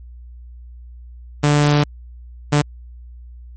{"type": "tone bursts at uneven times", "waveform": "sawtooth", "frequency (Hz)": 146.83, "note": "D3", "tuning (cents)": 0, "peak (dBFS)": -8, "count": 2, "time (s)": [[1.43, 1.84], [2.52, 2.62]], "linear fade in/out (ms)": 10, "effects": ["added 60 Hz sine -35 dBFS peak until 3.56 s", "MP3 32 kbps"]}